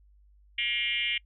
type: tone with frequency modulation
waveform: sine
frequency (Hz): 2600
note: E7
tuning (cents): -24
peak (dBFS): -26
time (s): 0.58-1.18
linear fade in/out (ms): 5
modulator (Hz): 229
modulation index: 2.6
effects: noise-tail reverb RT60 0.1 s tail -26 dB re dry + added 50 Hz sine -56 dBFS peak until 1.25 s